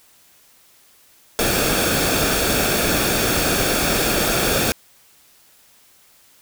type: noise with comb filter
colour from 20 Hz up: pink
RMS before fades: -19 dBFS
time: 1.39-4.72 s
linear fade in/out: 0 ms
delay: 1 ms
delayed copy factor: -0.55
effects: white hiss -53 dBFS RMS until 6.41 s